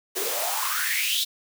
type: noise with high-pass filter sweep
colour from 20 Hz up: white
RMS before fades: -26 dBFS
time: 0.15-1.25 s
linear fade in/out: 20 ms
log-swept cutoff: 360 to 3900 Hz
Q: 6.5
effects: none